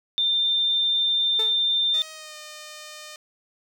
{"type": "tone", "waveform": "sine", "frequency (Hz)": 3592, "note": "A7", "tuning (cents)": 35, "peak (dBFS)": -19, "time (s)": [0.18, 2.02], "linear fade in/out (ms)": 0}
{"type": "tone with exponential decay", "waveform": "sawtooth", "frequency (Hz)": 440, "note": "A4", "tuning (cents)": 0, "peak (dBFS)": -25, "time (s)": [1.39, 1.62], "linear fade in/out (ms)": 5, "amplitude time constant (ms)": 49}
{"type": "tone with pitch glide", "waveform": "5% pulse", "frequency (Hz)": [629, 609.3], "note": ["D#5", "D#5"], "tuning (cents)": [19, -36], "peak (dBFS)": -27, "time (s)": [1.94, 3.16], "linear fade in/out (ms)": 2, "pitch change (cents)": -55, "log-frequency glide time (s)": [2.11, 2.36]}
{"effects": []}